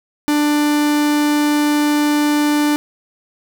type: tone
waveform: 45% pulse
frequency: 295.7 Hz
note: D4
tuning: 12 cents sharp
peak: -13 dBFS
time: 0.28-2.76 s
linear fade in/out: 0 ms
effects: none